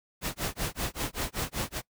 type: noise with tremolo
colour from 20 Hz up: pink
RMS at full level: -30 dBFS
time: 0.21-1.82 s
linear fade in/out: 50 ms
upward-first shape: sine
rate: 5.2 Hz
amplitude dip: 100%
effects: noise-tail reverb RT60 0.1 s tail -22 dB re dry